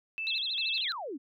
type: tone with tremolo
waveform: sine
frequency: 2639 Hz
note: E7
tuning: 1 cent sharp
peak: -32 dBFS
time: 0.18-0.81 s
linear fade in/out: 0 ms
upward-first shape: square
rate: 2.5 Hz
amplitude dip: 80%
type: tone with vibrato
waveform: sine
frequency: 3661 Hz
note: A#7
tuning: 32 cents flat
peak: -30 dBFS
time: 0.27-0.92 s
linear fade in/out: 0 ms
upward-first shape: sine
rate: 13 Hz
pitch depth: 220 cents each way
type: exponential sweep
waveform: sine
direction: down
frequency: 4927 to 246.9 Hz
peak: -35 dBFS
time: 0.74-1.18 s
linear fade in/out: 20 ms
effects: none